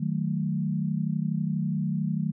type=chord; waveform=sine; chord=D# diminished; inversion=none; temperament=equal with one note detuned; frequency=155.56 / 187.36 / 220 Hz; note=D#3 / F#3 / A3; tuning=0 / +22 / 0 cents; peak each=-28 / -29 / -31 dBFS; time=0-2.32 s; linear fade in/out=10 ms; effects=none